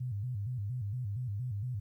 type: tone with vibrato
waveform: sine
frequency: 112.9 Hz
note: A2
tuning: 45 cents sharp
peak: -33 dBFS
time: 0-1.8 s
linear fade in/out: 10 ms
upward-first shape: square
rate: 4.3 Hz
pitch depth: 190 cents each way
effects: 12-bit